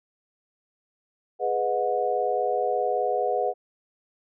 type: chord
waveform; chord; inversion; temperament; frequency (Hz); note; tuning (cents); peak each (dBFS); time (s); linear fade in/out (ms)
sine; G# minor seventh; none; equal with one note detuned; 415.3 / 493.9 / 622.3 / 727.3; G#4 / B4 / D#5 / F#5; 0 / 0 / 0 / -30; -29 / -27 / -30 / -26; 1.39-3.54; 50
effects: none